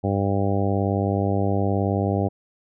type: harmonic tone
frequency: 99 Hz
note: G2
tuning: 18 cents sharp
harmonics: 1 / 2 / 3 / 4 / 5 / 6 / 7 / 8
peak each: -23 / -26 / -28 / -29 / -30 / -31 / -31 / -32 dBFS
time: 0.03-2.29 s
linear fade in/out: 20 ms
effects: none